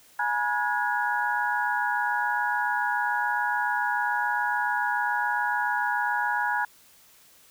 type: tone cluster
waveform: sine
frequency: 837 / 964 / 1446 / 1663 Hz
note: G#5 / B5 / F#6 / G#6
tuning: +13 / -42 / -40 / +2 cents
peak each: -29 dBFS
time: 0.19-6.65 s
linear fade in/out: 5 ms
effects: white hiss -56 dBFS RMS until 7.5 s